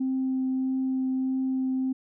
sine tone with vibrato, 261.6 Hz, C4, in tune, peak -23 dBFS, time 0-1.93 s, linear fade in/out 10 ms, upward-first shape triangle, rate 1.6 Hz, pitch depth 8 cents each way, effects tanh soft clip ceiling -20 dBFS

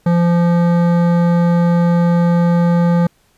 triangle tone with hard clipping, 172.2 Hz, F3, 24 cents flat, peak -12 dBFS, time 0.06-3.07 s, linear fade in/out 5 ms, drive 18 dB, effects pink hiss -57 dBFS RMS until 3.37 s + resampled to 32000 Hz

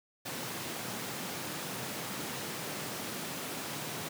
pink high-pass noise, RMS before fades -39 dBFS, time 0.25-4.09 s, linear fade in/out 10 ms, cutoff 130 Hz, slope 24 dB/octave, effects none

